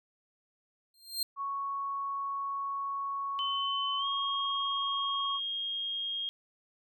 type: tone with exponential growth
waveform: sawtooth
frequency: 4186 Hz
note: C8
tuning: in tune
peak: -24 dBFS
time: 0.94-1.23 s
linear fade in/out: 2 ms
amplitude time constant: 62 ms
type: tone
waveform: sine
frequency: 1108.7 Hz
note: C#6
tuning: in tune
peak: -32 dBFS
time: 1.36-5.4 s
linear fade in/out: 50 ms
type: tone with pitch glide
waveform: sine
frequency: 3045 to 3245 Hz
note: F#7 to G#7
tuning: +49 to -41 cents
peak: -32 dBFS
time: 3.39-6.29 s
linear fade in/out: 0 ms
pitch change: +110 cents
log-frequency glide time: 3.98-4.06 s
effects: none